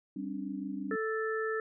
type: chord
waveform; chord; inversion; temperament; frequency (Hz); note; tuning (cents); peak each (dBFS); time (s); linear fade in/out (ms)
sine; G suspended fourth; none; equal with one note detuned; 196 / 267.9 / 293.7; G3 / C4 / D4; 0 / +41 / 0; -39; 0.16-0.96; 5
type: harmonic tone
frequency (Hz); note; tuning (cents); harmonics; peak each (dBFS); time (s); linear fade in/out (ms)
440; A4; 0; 1 / 3 / 4; -32 / -38 / -37; 0.91-1.6; 2
effects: none